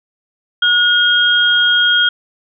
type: tone pair together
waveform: sine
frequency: 1445 / 3244 Hz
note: F#6 / G#7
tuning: -41 / -41 cents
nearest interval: octave + major second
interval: 1400 cents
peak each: -12 dBFS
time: 0.62-2.09 s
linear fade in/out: 5 ms
effects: none